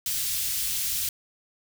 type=band-stop noise; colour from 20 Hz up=white; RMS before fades=-28 dBFS; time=0.06-1.09 s; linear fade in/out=2 ms; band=100 to 3000 Hz; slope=12 dB/octave; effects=none